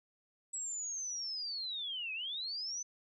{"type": "linear two-way sweep", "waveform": "sine", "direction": "down then up", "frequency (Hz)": [7830, 2492, 6130], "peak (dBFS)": -37, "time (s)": [0.53, 2.83], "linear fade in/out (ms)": 10, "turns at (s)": 2.13, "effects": []}